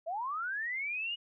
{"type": "linear sweep", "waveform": "sine", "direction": "up", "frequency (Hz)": [622.3, 2915], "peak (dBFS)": -33, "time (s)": [0.06, 1.16], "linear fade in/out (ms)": 20, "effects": []}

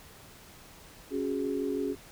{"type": "chord", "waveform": "sine", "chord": "C# suspended fourth", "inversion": "none", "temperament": "just", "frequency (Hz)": [277.2, 369.6, 415.8], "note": ["C#4", "F#4", "G#4"], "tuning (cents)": [0, -2, 2], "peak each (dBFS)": [-32, -34, -33], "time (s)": [1.1, 1.96], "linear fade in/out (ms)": 50, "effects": ["pink hiss -52 dBFS RMS until 2.11 s"]}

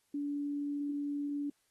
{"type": "tone", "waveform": "sine", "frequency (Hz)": 287.8, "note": "D4", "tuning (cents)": -35, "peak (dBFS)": -33, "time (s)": [0.14, 1.5], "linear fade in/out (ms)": 5, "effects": ["white hiss -75 dBFS RMS until 1.7 s", "AAC 32 kbps"]}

